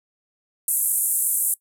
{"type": "band-pass noise", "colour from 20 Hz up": "white", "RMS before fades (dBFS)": -22, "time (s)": [0.68, 1.54], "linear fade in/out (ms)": 2, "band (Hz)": [8300, 13000], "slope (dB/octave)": 48, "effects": ["noise-tail reverb RT60 0.1 s tail -21 dB re dry"]}